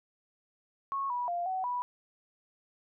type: tone with pitch steps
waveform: sine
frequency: 1098 / 975 / 697 / 752 / 982 Hz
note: C#6 / B5 / F5 / F#5 / B5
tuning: -17 / -23 / -4 / +28 / -10 cents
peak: -30 dBFS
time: 0.92-1.82 s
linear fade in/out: 0 ms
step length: 180 ms
effects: none